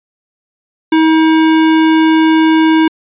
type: tone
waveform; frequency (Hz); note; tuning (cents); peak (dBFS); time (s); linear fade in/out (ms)
square; 318.8; D#4; +42; -7; 0.92-2.88; 5
effects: resampled to 8000 Hz